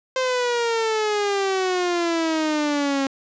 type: exponential sweep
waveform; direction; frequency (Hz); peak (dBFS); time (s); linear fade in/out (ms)
sawtooth; down; 522 to 270; -16; 0.16-3.07; 2
effects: resampled to 16000 Hz + 8-bit